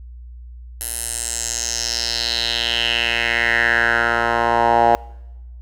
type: tone with band-pass filter sweep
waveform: 10% pulse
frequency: 117.2 Hz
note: A#2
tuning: 10 cents sharp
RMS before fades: -19 dBFS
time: 0.81-4.95 s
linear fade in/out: 0 ms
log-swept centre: 11000 to 780 Hz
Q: 4
effects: noise-tail reverb RT60 1.0 s tail -24 dB re dry + added 60 Hz sine -34 dBFS peak until 5.61 s